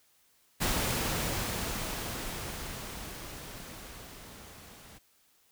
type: noise with level ramp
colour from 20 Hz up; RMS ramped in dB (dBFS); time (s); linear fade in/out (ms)
pink; -29 to -52; 0.6-4.99; 20
effects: white hiss -67 dBFS RMS until 5.51 s